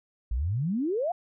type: exponential sweep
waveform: sine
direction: up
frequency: 51.91 to 740 Hz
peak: -25 dBFS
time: 0.31-1.12 s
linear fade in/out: 5 ms
effects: none

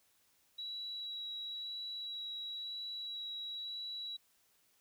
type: tone with vibrato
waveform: sine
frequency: 3900 Hz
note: B7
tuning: 23 cents flat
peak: -40 dBFS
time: 0.58-4.17 s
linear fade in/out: 10 ms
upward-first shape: sine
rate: 0.99 Hz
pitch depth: 9 cents each way
effects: white hiss -72 dBFS RMS until 4.8 s

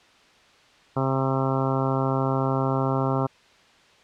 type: harmonic tone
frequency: 133.5 Hz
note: C3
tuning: 35 cents sharp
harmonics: 1 / 2 / 3 / 4 / 5 / 6 / 7 / 8 / 9 / 10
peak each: -25 / -28 / -30 / -31 / -32 / -33 / -33 / -34 / -35 / -35 dBFS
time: 0.96-3.27 s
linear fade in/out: 10 ms
effects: white hiss -55 dBFS RMS until 4.03 s + low-pass 4000 Hz 12 dB/octave

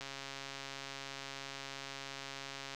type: click train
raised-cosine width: 0.2 ms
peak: -26 dBFS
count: 376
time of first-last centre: 0.01-2.747 s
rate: 137 Hz
effects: none

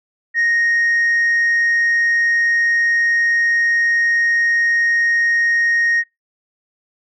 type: tone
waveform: sine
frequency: 1864.7 Hz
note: A#6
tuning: in tune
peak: -11 dBFS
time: 0.34-6.04 s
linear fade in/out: 50 ms
effects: noise-tail reverb RT60 0.2 s tail -25 dB re dry + tanh soft clip ceiling -11 dBFS

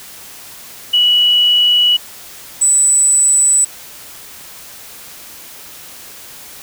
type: tone pair in turn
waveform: sine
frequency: 2936 / 7954 Hz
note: F#7 / B8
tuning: -14 / +11 cents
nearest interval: octave + perfect fourth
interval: 1725 cents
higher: second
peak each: -8 dBFS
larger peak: neither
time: 0.93-1.97 / 2.61-3.65 s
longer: neither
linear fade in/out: 10 ms
effects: white hiss -35 dBFS RMS until 6.62 s

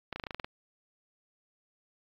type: clicks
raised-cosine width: 0.3 ms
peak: -20 dBFS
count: 9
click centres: 0.127 / 0.16 / 0.198 / 0.238 / 0.268 / 0.308 / 0.346 / 0.398 / 0.445 s
effects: low-pass 5000 Hz 12 dB/octave + AAC 64 kbps

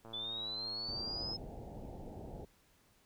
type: click train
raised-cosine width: 1 ms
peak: -38 dBFS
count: 146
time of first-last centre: 0.05-1.333 s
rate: 113 Hz
type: linear sweep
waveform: sine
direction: up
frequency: 3454 to 5190 Hz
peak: -38 dBFS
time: 0.13-1.37 s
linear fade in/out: 10 ms
type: low-pass noise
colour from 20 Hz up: pink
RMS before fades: -47 dBFS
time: 0.88-2.45 s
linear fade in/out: 2 ms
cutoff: 870 Hz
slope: 96 dB/octave
effects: pink hiss -69 dBFS RMS until 3.05 s

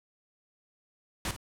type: noise with echo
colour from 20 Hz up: pink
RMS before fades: -32 dBFS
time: 1.25-1.31 s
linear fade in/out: 2 ms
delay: 54 ms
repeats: 1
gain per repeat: -11 dB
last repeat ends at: 1.364 s
effects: low-pass 12000 Hz 12 dB/octave

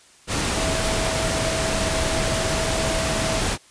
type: tone in noise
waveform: sine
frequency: 648 Hz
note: E5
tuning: 30 cents flat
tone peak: -27 dBFS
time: 0.54-3.42 s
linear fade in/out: 50 ms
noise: pink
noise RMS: -23 dBFS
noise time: 0.27-3.58 s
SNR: -7 dB
effects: white hiss -52 dBFS RMS until 3.7 s + resampled to 22050 Hz

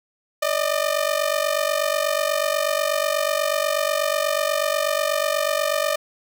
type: ring-modulated tone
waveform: sawtooth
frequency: 604 Hz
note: D5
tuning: 48 cents sharp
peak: -13 dBFS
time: 0.42-5.96 s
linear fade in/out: 5 ms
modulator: 24.1 Hz
effects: none

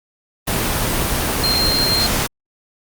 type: tone in noise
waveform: sine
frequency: 4186 Hz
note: C8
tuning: in tune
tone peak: -16 dBFS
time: 1.43-2.07 s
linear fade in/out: 10 ms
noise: pink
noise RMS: -19 dBFS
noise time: 0.47-2.27 s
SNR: 0 dB
effects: Opus 24 kbps

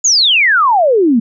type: exponential sweep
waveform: sine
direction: down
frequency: 7040 to 215.2 Hz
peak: -7 dBFS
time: 0.04-1.2 s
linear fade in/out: 10 ms
effects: none

